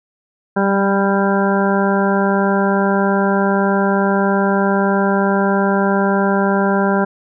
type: harmonic tone with a mistuned harmonic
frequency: 197.6 Hz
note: G3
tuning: 14 cents sharp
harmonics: 1 / 2 / 3 / 4 / 5 / 7 / 8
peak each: -16 / -19 / -21 / -22 / -23 / -24 / -25 dBFS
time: 0.56-7.05 s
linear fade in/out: 10 ms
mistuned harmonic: 1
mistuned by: -15 cents
effects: none